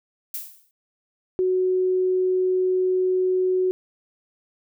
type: noise with exponential decay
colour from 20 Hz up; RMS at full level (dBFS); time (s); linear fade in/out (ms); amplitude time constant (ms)
violet; -28; 0.34-0.71; 2; 80
type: tone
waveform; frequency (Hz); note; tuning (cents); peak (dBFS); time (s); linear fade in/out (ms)
sine; 370; F#4; 0; -18; 1.39-3.71; 0
effects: none